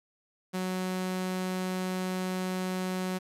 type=tone; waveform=sawtooth; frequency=185 Hz; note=F#3; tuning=in tune; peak=-26 dBFS; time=0.53-3.19 s; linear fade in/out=20 ms; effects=resampled to 32000 Hz + 9-bit